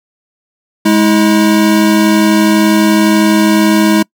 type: tone pair together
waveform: square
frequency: 209.3 / 321.5 Hz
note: G#3 / E4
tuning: +14 / -43 cents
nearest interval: perfect fifth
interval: 743 cents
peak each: -10 dBFS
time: 0.85-4.03 s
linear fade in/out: 10 ms
effects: noise-tail reverb RT60 0.1 s tail -26 dB re dry